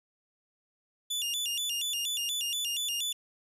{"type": "tone with vibrato", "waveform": "sawtooth", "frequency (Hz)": 3136, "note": "G7", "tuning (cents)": 0, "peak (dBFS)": -27, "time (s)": [1.1, 3.13], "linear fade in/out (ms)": 10, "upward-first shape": "square", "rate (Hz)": 4.2, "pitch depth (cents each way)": 180, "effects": ["resampled to 32000 Hz"]}